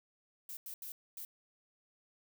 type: noise bursts at uneven times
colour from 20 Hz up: violet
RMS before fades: -45 dBFS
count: 4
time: 0.49-0.57 / 0.66-0.74 / 0.82-0.92 / 1.17-1.25 s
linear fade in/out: 2 ms
effects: none